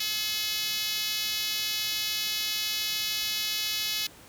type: tone with high-pass filter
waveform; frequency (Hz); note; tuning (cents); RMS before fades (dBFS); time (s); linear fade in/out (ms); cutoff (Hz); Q
5% pulse; 427; G#4; +48; -30; 0-4.07; 5; 3200; 1
effects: pink hiss -51 dBFS RMS until 4.28 s + high-pass 60 Hz 12 dB/octave